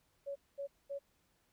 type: tone bursts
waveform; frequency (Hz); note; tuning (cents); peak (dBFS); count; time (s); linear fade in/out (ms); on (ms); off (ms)
sine; 560; C#5; +18; -38; 3; 0.26-0.991; 20; 97; 220
effects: pink hiss -75 dBFS RMS until 1.52 s